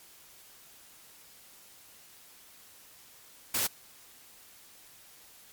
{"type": "noise", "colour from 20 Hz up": "white", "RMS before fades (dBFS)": -29, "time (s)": [3.54, 3.67], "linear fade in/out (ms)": 5, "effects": ["white hiss -55 dBFS RMS until 5.52 s", "MP3 96 kbps"]}